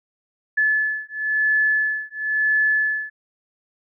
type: beating tone pair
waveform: sine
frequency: 1726 / 1726.98 Hz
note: A6 / A6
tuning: -34 / -33 cents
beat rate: 0.98 Hz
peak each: -21 dBFS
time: 0.57-3.1 s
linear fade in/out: 10 ms
effects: none